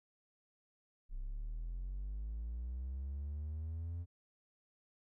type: linear sweep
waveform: triangle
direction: up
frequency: 30.87 to 87.31 Hz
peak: -36 dBFS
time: 1.09-4.06 s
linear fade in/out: 50 ms
effects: tanh soft clip ceiling -33 dBFS